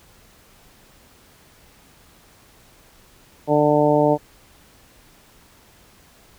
harmonic tone, 148.7 Hz, D3, 22 cents sharp, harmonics 1 / 2 / 3 / 4 / 5 / 6, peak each -24 / -20 / -20 / -18 / -24 / -23 dBFS, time 3.47-4.18 s, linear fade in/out 50 ms, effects pink hiss -52 dBFS RMS until 6.38 s

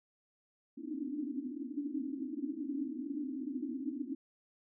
white band-pass noise, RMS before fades -39 dBFS, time 0.77-4.15 s, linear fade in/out 10 ms, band 250 to 310 Hz, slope 96 dB/octave, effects none

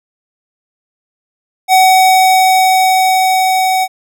square tone with level ramp, 752 Hz, F#5, 28 cents sharp, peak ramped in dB -5 to -11 dBFS, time 1.68-3.88 s, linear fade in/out 50 ms, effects none

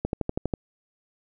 click train, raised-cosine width 2 ms, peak -12 dBFS, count 7, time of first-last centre 0.05-0.538 s, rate 12.3 Hz, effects none

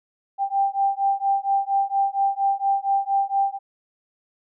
sine beating tone pair, 787 / 791.3 Hz, G5 / G5, +7 / +16 cents, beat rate 4.3 Hz, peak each -22 dBFS, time 0.38-3.59 s, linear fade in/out 50 ms, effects none

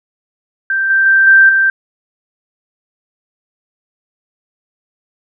sine tone with level steps, 1568 Hz, G6, in tune, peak -12 / -8 / -6 / -3 / -8 dBFS, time 0.7-1.7 s, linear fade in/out 2 ms, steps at 0.9 / 1.06 / 1.27 / 1.49 s, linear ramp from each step 2 ms, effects none

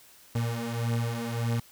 35% pulse beating tone pair, 115.9 / 117.6 Hz, A#2 / A#2, -10 / +16 cents, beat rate 1.7 Hz, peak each -30 / -28 dBFS, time 0.35-1.6 s, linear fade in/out 5 ms, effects white hiss -55 dBFS RMS until 1.71 s

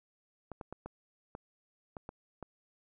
clicks, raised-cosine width 1 ms, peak -28 dBFS, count 8, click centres 0.517 / 0.612 / 0.726 / 0.86 / 1.351 / 1.968 / 2.091 / 2.427 s, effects none

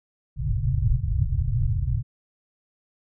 white low-pass noise, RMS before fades -23 dBFS, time 0.36-2.03 s, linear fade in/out 50 ms, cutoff 140 Hz, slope 96 dB/octave, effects none

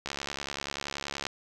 click train, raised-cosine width 0.2 ms, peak -16 dBFS, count 86, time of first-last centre 0.06-1.267 s, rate 70.4 Hz, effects none

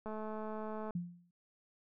click train, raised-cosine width 1 ms, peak -30 dBFS, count 184, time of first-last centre 0.06-0.907 s, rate 216 Hz
sine tone with exponential decay, 174.61 Hz, F3, in tune, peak -32 dBFS, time 0.95-1.31 s, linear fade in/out 5 ms, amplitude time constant 77 ms
effects none

